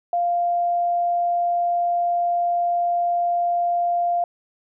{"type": "tone", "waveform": "sine", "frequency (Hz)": 697, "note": "F5", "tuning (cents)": -4, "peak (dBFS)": -18, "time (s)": [0.13, 4.24], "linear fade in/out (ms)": 2, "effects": []}